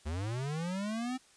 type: linear sweep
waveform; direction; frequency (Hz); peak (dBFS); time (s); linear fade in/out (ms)
square; up; 71 to 261.9; -34; 0.05-1.18; 20
effects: white hiss -62 dBFS RMS until 1.36 s + resampled to 22050 Hz